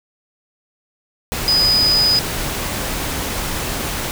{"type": "tone in noise", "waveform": "sine", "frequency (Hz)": 4978, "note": "D#8", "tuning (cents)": 0, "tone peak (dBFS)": -12, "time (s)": [1.48, 2.19], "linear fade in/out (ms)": 0, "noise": "pink", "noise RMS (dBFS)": -23, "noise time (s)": [1.32, 4.11], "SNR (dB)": 8, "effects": []}